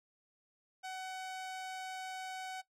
sawtooth tone, 751 Hz, F#5, 26 cents sharp, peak -37 dBFS, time 0.83-2.62 s, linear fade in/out 20 ms, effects noise-tail reverb RT60 0.1 s tail -17 dB re dry + low-pass 9000 Hz 12 dB/octave

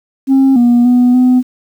sine tone with pitch steps, 268.6 / 240.3 / 246.6 / 252.1 Hz, C4 / B3 / B3 / B3, +46 / -47 / -2 / +36 cents, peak -3 dBFS, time 0.27-1.43 s, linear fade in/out 50 ms, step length 290 ms, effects tanh soft clip ceiling -4 dBFS + 7-bit

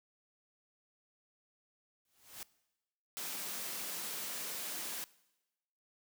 white noise with exponential growth, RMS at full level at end -43 dBFS, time 2.05-2.43 s, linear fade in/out 2 ms, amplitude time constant 81 ms
white high-pass noise, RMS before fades -41 dBFS, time 3.17-5.04 s, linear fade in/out 0 ms, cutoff 150 Hz, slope 96 dB/octave
effects noise-tail reverb RT60 1.0 s tail -21 dB re dry

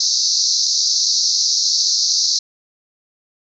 white band-pass noise, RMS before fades -17 dBFS, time 0-2.39 s, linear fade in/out 5 ms, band 4100 to 6200 Hz, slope 96 dB/octave, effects none

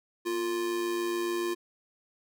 square tone with amplitude modulation, 349.2 Hz, F4, in tune, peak -27 dBFS, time 0.25-1.55 s, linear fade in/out 20 ms, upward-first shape sine, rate 107 Hz, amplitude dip 45%, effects none

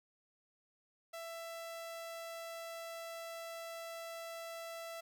sawtooth tone, 665 Hz, E5, 15 cents sharp, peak -40 dBFS, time 1.13-5.01 s, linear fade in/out 10 ms, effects none

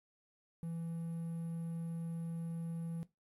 triangle tone with quantisation, 166.4 Hz, E3, 17 cents sharp, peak -36 dBFS, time 0.63-3.03 s, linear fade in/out 0 ms, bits 11, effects noise-tail reverb RT60 0.2 s tail -17 dB re dry + MP3 64 kbps

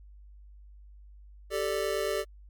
square chord, G suspended second, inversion none, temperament just, 392 / 441 / 588 Hz, G4 / A4 / D5, 0 / +4 / +2 cents, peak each -33 dBFS, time 1.5-2.25 s, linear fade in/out 50 ms, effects added 50 Hz sine -48 dBFS peak until 2.49 s + MP3 96 kbps

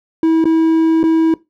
triangle tone with dropouts, 323.8 Hz, E4, 31 cents flat, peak -7 dBFS, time 0.23-1.34 s, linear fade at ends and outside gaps 2 ms, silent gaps 0.442-0.454 / 1.031-1.038 s, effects noise-tail reverb RT60 0.2 s tail -19 dB re dry

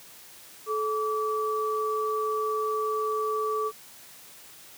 sine tone pair together, 432.2 / 1153.8 Hz, A4 / D6, -31 / -31 cents, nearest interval octave + perfect fourth, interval 1700 cents, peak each -28 dBFS, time 0.66-3.72 s, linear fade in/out 50 ms, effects white hiss -49 dBFS RMS until 4.77 s + high-pass 80 Hz 12 dB/octave

